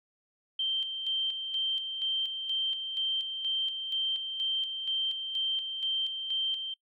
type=tone with tremolo; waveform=sine; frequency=3136 Hz; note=G7; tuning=in tune; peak=-27 dBFS; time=0.59-6.74 s; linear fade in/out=5 ms; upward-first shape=square; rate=2.1 Hz; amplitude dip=50%; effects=noise-tail reverb RT60 0.1 s tail -23 dB re dry